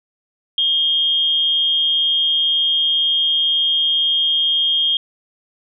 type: tone with amplitude modulation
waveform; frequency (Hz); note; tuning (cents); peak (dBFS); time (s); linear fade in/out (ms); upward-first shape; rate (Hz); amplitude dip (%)
sine; 3231; G#7; -48; -12; 0.58-4.97; 2; sine; 292; 40
effects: none